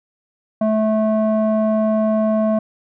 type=tone with low-pass filter; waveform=square; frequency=217.4 Hz; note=A3; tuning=21 cents flat; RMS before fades=-17 dBFS; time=0.61-2.59 s; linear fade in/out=5 ms; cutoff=790 Hz; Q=6; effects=none